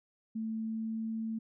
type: tone with pitch glide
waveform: sine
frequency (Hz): 221.7 to 223.1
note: A3 to A3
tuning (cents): +13 to +24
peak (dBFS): -33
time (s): 0.35-1.39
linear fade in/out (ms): 10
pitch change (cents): +11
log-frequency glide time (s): 0.54-1.08
effects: none